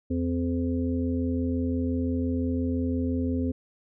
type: harmonic tone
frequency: 85.8 Hz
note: F2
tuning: 30 cents flat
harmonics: 1 / 3 / 5 / 6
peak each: -29 / -26 / -36 / -38 dBFS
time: 0.1-3.52 s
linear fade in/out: 10 ms
effects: none